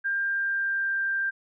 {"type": "tone with pitch glide", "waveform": "sine", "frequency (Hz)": [1596, 1583.1], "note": ["G6", "G6"], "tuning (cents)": [31, 17], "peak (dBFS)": -24, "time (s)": [0.04, 1.31], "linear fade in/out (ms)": 20, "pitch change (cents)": -14, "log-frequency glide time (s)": [0.21, 0.98], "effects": []}